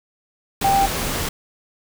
sine tone in noise, 787 Hz, G5, 7 cents sharp, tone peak -14 dBFS, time 0.64-0.86 s, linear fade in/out 5 ms, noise pink, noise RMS -24 dBFS, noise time 0.61-1.29 s, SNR +7 dB, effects none

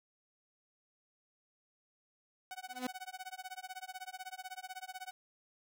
sawtooth tone with tremolo, 747 Hz, F#5, 16 cents sharp, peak -37 dBFS, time 2.51-5.11 s, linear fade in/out 0 ms, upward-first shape sine, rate 16 Hz, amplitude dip 100%
sawtooth tone with exponential growth, 252.8 Hz, B3, 41 cents sharp, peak -28 dBFS, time 2.68-2.87 s, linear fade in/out 5 ms, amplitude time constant 40 ms
effects none

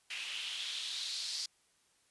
white noise with band-pass filter sweep, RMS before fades -40 dBFS, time 0.1-1.46 s, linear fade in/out 5 ms, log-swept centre 2600 to 4800 Hz, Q 3.8, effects white hiss -71 dBFS RMS until 2.1 s + resampled to 24000 Hz

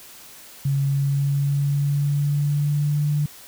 sine tone with pitch glide, 138.59 to 147.68 Hz, C#3 to D3, 0 to +10 cents, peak -18 dBFS, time 0.65-3.26 s, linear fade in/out 5 ms, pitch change +110 cents, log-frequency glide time 0.82-3.08 s, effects white hiss -44 dBFS RMS until 3.47 s

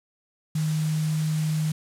sine tone in noise, 155.56 Hz, D#3, in tune, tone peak -22 dBFS, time 0.55-1.72 s, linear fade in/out 5 ms, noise white, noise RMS -38 dBFS, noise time 0.55-1.72 s, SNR +13 dB, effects low-pass 10000 Hz 12 dB/octave

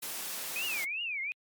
white noise, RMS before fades -38 dBFS, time 0.02-0.85 s, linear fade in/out 10 ms
sine tone with vibrato, 2457 Hz, D#7, 22 cents flat, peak -32 dBFS, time 0.56-1.32 s, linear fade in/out 0 ms, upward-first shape triangle, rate 2.7 Hz, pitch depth 290 cents each way
effects high-pass 200 Hz 12 dB/octave + MP3 96 kbps

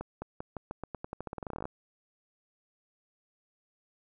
accelerating click train, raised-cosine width 1 ms, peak -23 dBFS, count 23, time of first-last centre 0.01-1.655 s, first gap 210 ms, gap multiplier 0.88, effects none

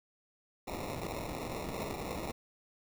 white noise with sample-and-hold, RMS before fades -39 dBFS, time 0.67-2.32 s, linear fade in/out 10 ms, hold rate 1575 Hz, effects none

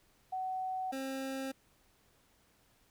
sine / 25% pulse tone pair in turn, 750 / 267.2 Hz, F#5 / C4, +23 / +36 cents, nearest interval octave + tritone, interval 1787 cents, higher first, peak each -34 / -33 dBFS, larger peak second, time 0.32-0.92 / 0.92-1.52 s, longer neither, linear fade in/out 10 ms, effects pink hiss -69 dBFS RMS until 2.9 s

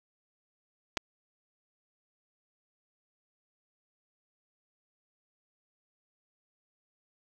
clicks, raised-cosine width 0.2 ms, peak -13 dBFS, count 2, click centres 0.971 / 0.974 s, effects none

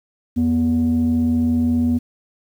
sine tone pair together, 85.8 / 242.7 Hz, F2 / B3, -30 / -30 cents, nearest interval octave + tritone, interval 1800 cents, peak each -21 / -14 dBFS, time 0.36-1.99 s, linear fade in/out 20 ms, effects tanh soft clip ceiling -11 dBFS + 8-bit

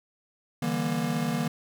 square chord, E half-diminished seventh, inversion third, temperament just, 148.33 / 164.81 / 197.78 / 237.3 Hz, D3 / E3 / G3 / Bb3, +18 / 0 / +16 / +31 cents, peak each -34 / -32 / -35 / -30 dBFS, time 0.62-1.48 s, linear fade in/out 5 ms, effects none

